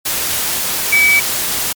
sine tone in noise, 2289 Hz, D7, 45 cents flat, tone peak -8 dBFS, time 0.92-1.2 s, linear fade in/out 10 ms, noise white, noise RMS -18 dBFS, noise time 0.05-1.73 s, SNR +7 dB, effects MP3 96 kbps

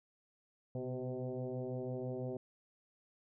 sine tone with frequency modulation, 130 Hz, C3, 11 cents flat, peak -37 dBFS, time 0.75-2.37 s, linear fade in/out 2 ms, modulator 127 Hz, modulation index 3.8, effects none

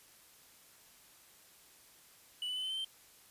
triangle tone with pitch steps, 2960 / 2993 / 3026 / 3059 / 3093 / 3127 Hz, F#7 / F#7 / F#7 / G7 / G7 / G7, 0 / +19 / +38 / -43 / -24 / -5 cents, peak -34 dBFS, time 2.42-2.846 s, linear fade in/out 2 ms, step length 71 ms, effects white hiss -61 dBFS RMS until 3.3 s + resampled to 32000 Hz

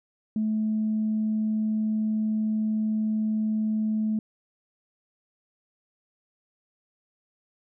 sine tone, 216.7 Hz, A3, 26 cents flat, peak -22 dBFS, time 0.36-4.19 s, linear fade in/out 2 ms, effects tanh soft clip ceiling -18 dBFS

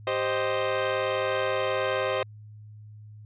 sawtooth chord, C minor, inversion second, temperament equal, 392 / 523.3 / 622.3 Hz, G4 / C5 / Eb5, 0 / 0 / 0 cents, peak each -28 / -23 / -26 dBFS, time 0.07-2.23 s, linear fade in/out 2 ms, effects added 106 Hz sine -43 dBFS peak until 3.25 s + resampled to 8000 Hz

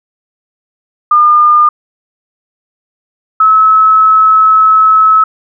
sine tone pair in turn, 1210 / 1294.2 Hz, D#6 / E6, -49 / -32 cents, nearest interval minor second, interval 117 cents, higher second, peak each -3 dBFS, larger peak neither, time 1.11-1.69 / 3.4-5.24 s, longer second, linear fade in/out 5 ms, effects none

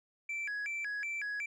sine tone with vibrato, 1975.5 Hz, B6, in tune, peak -32 dBFS, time 0.29-1.46 s, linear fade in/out 5 ms, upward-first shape square, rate 2.7 Hz, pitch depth 290 cents each way, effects tanh soft clip ceiling -34 dBFS

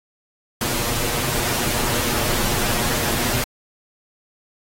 pink noise with comb filter, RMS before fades -22 dBFS, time 0.61-3.44 s, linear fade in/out 2 ms, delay 8.4 ms, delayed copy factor +0.7, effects AAC 48 kbps

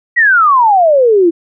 sine exponential sweep, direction down, 1963 to 324 Hz, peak -5 dBFS, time 0.16-1.31 s, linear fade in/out 20 ms, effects none

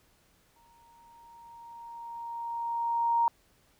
sine tone with exponential growth, 933 Hz, A#5, 1 cent sharp, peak -21 dBFS, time 0.56-3.28 s, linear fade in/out 1 ms, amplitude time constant 590 ms, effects pink hiss -66 dBFS RMS until 3.79 s

